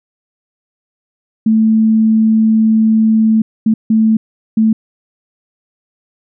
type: tone bursts at uneven times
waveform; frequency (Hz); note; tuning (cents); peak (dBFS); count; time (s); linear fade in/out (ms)
sine; 220.4; A3; +3; -7; 4; 1.46-3.42 / 3.66-3.74 / 3.9-4.17 / 4.57-4.73; 5
effects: none